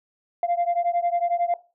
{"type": "beating tone pair", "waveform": "sine", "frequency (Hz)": [690, 701], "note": ["F5", "F5"], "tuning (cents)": [-21, 6], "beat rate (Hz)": 11, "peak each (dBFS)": [-22, -23], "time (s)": [0.43, 1.54], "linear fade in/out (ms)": 2, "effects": ["noise-tail reverb RT60 0.3 s tail -17 dB re dry", "tanh soft clip ceiling -16 dBFS"]}